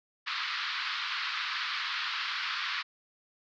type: band-pass noise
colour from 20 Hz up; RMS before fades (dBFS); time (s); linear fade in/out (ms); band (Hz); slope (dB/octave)
pink; -34; 0.26-2.83; 20; 1100 to 4700; 48
effects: none